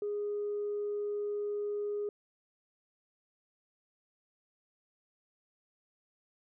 sine tone, 412.9 Hz, G#4, 10 cents flat, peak -31 dBFS, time 0.02-2.09 s, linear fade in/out 2 ms, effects tanh soft clip ceiling -28 dBFS

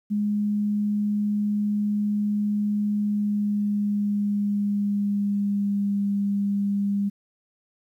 sine tone with pitch glide, 207.5 to 200.9 Hz, G#3 to G3, -1 to +43 cents, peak -21 dBFS, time 0.1-7.1 s, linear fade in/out 20 ms, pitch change -56 cents, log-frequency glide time 3-6.01 s, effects 10-bit

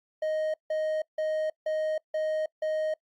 triangle tone bursts, 623 Hz, D#5, 2 cents sharp, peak -24 dBFS, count 6, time 0.22-2.94 s, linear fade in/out 5 ms, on 320 ms, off 160 ms, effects noise-tail reverb RT60 0.1 s tail -24 dB re dry + Opus 48 kbps

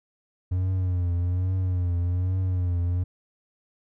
triangle tone with vibrato, 90.2 Hz, F#2, 44 cents flat, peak -20 dBFS, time 0.51-3.04 s, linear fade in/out 10 ms, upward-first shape triangle, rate 1.2 Hz, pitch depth 75 cents each way, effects none

